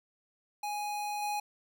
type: tone with level steps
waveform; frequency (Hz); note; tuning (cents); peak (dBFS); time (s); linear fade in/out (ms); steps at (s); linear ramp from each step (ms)
square; 830.6; G#5; 0; -34 / -32; 0.63-1.4; 5; 1.22; 5
effects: none